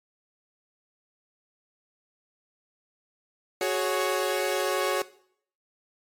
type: chord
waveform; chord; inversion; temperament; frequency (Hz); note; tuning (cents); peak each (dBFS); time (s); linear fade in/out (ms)
sawtooth; F# suspended second; none; equal with one note detuned; 370 / 419.2 / 554.4; F#4 / G#4 / C#5; 0 / +16 / 0; -24 / -26 / -24; 3.61-5.02; 2
effects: noise-tail reverb RT60 0.6 s tail -18 dB re dry + MP3 64 kbps